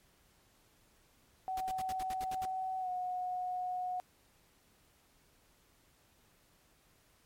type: tone with pitch glide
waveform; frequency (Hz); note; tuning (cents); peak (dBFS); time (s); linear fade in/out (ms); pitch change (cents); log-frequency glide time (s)
sine; 753 to 729.5; F#5 to F#5; +30 to -25; -34; 1.48-4; 0; -55; 2.79-2.89
type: noise bursts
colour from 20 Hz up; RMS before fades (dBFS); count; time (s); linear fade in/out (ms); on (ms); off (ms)
pink; -46; 9; 1.57-2.454; 2; 36; 70
effects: pink hiss -68 dBFS RMS until 7.25 s + MP3 64 kbps